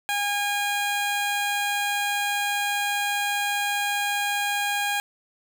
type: tone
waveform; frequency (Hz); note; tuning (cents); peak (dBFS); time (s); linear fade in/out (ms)
15% pulse; 815; G#5; -33; -17; 0.09-5; 0
effects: none